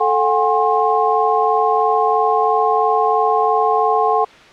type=tone cluster; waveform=sine; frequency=438.4 / 726 / 809 / 1068 Hz; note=A4 / F#5 / G#5 / C6; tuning=-6 / -33 / -46 / +35 cents; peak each=-18 dBFS; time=0-4.25 s; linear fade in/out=10 ms; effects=white hiss -42 dBFS RMS until 4.52 s + low-pass 3000 Hz 12 dB/octave